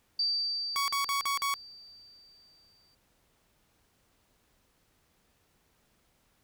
sine tone with exponential decay, 4647 Hz, D8, 19 cents flat, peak -25 dBFS, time 0.19-2.95 s, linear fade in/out 5 ms, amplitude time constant 600 ms
sawtooth tone bursts, 1118 Hz, C#6, 14 cents sharp, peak -24 dBFS, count 5, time 0.76-1.54 s, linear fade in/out 0 ms, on 120 ms, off 45 ms
effects pink hiss -70 dBFS RMS until 6.43 s

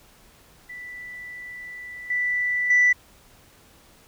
sine tone with level steps, 1975.5 Hz, B6, in tune, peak -35 / -21 / -13 dBFS, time 0.69-2.93 s, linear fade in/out 10 ms, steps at 2.1 / 2.7 s, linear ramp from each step 5 ms, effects tanh soft clip ceiling -11 dBFS + pink hiss -54 dBFS RMS until 4.07 s

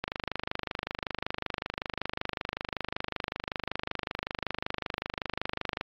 click train, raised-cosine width 0.3 ms, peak -14 dBFS, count 147, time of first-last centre 0.04-5.811 s, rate 25.3 Hz, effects low-pass 5000 Hz 12 dB/octave + AAC 32 kbps

